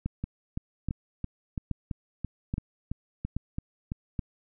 two click trains, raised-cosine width 5 ms, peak -19 / -17 dBFS, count 12 / 6, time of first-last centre 0.24-3.919 / 0.06-4.192 s, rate 2.99 / 1.21 Hz, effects none

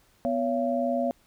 sine tone cluster, 247.5 / 561 / 682 Hz, B3 / C#5 / F5, +4 / +21 / -41 cents, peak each -28 dBFS, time 0.25-1.11 s, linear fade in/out 0 ms, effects pink hiss -63 dBFS RMS until 1.26 s

